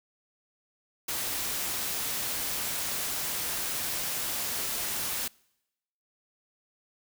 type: noise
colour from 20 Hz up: white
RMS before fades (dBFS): -32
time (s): 1.08-5.28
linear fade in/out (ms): 5
effects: noise-tail reverb RT60 0.9 s tail -26 dB re dry